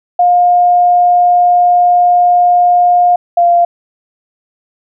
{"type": "tone pair in turn", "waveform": "sine", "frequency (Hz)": [710, 693.8], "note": ["F5", "F5"], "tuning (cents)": [28, -12], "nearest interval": "unison", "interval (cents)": 40, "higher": "first", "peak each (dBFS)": -5, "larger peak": "neither", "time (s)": [[0.19, 3.16], [3.37, 3.65]], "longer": "first", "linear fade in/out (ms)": 5, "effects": []}